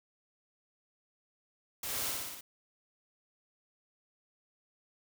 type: noise with echo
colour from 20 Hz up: white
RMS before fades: -38 dBFS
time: 1.83-2.11 s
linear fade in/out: 5 ms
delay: 60 ms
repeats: 5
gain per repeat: -2 dB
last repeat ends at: 2.41 s
effects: none